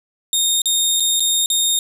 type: tone with dropouts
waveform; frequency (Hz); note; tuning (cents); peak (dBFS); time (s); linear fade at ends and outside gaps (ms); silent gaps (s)
20% pulse; 3686; A#7; -20; -9; 0.33-1.79; 1; 0.618-0.657 / 0.999-1.004 / 1.197-1.204 / 1.46-1.501
effects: none